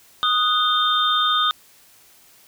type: tone cluster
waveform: sine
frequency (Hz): 1244 / 1479 / 3176 / 3618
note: D#6 / F#6 / G7 / A7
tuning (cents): -1 / -1 / +22 / +48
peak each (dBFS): -19 / -28 / -28 / -20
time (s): 0.23-1.51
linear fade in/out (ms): 0
effects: white hiss -52 dBFS RMS until 2.47 s